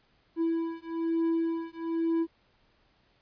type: beating tone pair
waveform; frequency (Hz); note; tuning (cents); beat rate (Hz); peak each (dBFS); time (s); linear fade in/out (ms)
triangle; 329.6 / 330.7; E4 / E4; 0 / +6; 1.1; -28; 0.36-2.27; 50
effects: pink hiss -67 dBFS RMS until 3.21 s + resampled to 11025 Hz